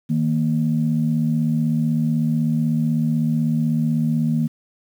sine tone pair together, 157.06 / 233.1 Hz, D#3 / A#3, +17 / 0 cents, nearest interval perfect fifth, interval 683 cents, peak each -19 dBFS, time 0.09-4.48 s, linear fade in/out 20 ms, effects tanh soft clip ceiling -9 dBFS + 8-bit

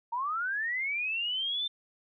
sine linear sweep, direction up, 908 to 3597 Hz, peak -29 dBFS, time 0.12-1.68 s, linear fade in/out 10 ms, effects none

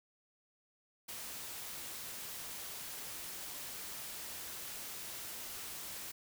white noise, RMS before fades -45 dBFS, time 1.08-6.12 s, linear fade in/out 10 ms, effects none

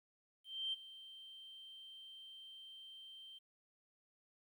sine tone with ADSR envelope, 3136 Hz, G7, in tune, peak -35 dBFS, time 0.44-3.39 s, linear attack 290 ms, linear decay 19 ms, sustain -17 dB, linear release 14 ms, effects tanh soft clip ceiling -31 dBFS + 12-bit

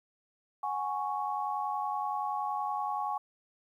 sine chord, F# suspended second, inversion none, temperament equal, 740 / 830.6 / 1108.7 Hz, F#5 / G#5 / C#6, 0 / 0 / 0 cents, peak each -38 / -33 / -35 dBFS, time 0.63-3.18 s, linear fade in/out 5 ms, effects 11-bit

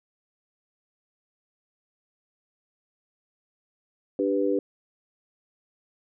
sine chord, G major, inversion second, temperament equal, 293.7 / 392 / 493.9 Hz, D4 / G4 / B4, 0 / 0 / 0 cents, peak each -26 dBFS, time 4.19-4.59 s, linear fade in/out 2 ms, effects none

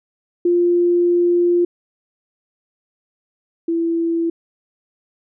sine tone pair in turn, 349.2 / 333.6 Hz, F4 / E4, 0 / +21 cents, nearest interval minor second, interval 79 cents, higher first, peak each -12 / -16 dBFS, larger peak first, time 0.45-1.65 / 3.68-4.3 s, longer first, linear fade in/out 5 ms, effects none

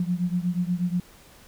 sine beating tone pair, 174.61 / 182.91 Hz, F3 / F#3, 0 / -20 cents, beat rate 8.3 Hz, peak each -25 / -27 dBFS, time 0-1 s, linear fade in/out 2 ms, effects pink hiss -52 dBFS RMS until 1.47 s

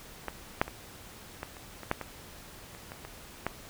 clicks, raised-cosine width 0.5 ms, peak -18 / -8 / -24 / -20 / -30 / -27 / -11 / -21 / -30 / -25 / -26 / -14 dBFS, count 12, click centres 0.283 / 0.615 / 0.68 / 1.431 / 1.568 / 1.833 / 1.914 / 2.013 / 2.749 / 2.919 / 3.05 / 3.466 s, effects pink hiss -49 dBFS RMS until 3.69 s

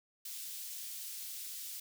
white high-pass noise, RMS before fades -44 dBFS, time 0.25-1.8 s, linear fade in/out 5 ms, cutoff 3500 Hz, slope 12 dB/octave, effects none

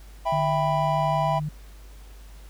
triangle chord, E minor, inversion none, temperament just, 659.3 / 791.1 / 988.9 Hz, E5 / G5 / B5, 0 / +16 / +2 cents, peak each -24 / -25 / -24 dBFS, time 0.25-1.4 s, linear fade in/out 20 ms
sine tone, 151.1 Hz, D3, 50 cents sharp, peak -26 dBFS, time 0.32-1.49 s, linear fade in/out 5 ms
effects added 50 Hz sine -42 dBFS peak until 2.49 s + pink hiss -54 dBFS RMS until 2.49 s

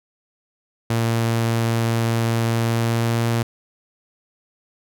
sawtooth tone with pitch glide, 115 to 116.34 Hz, A#2 to A#2, -23 to -3 cents, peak -14 dBFS, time 0.9-3.43 s, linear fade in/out 5 ms, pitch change +20 cents, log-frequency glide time 2.49-3.31 s, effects none

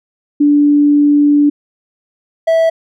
sine / triangle tone pair in turn, 291.4 / 654.2 Hz, D4 / E5, -13 / -13 cents, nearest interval octave + major second, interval 1400 cents, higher second, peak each -6 dBFS, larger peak neither, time 0.4-1.5 / 2.47-2.7 s, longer first, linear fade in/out 10 ms, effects none

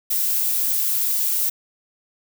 violet noise, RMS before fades -21 dBFS, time 0.1-1.5 s, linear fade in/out 10 ms, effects none

